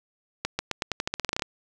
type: accelerating click train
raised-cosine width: 0.2 ms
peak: -9 dBFS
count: 15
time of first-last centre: 0.45-1.422 s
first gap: 140 ms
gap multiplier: 0.88
effects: none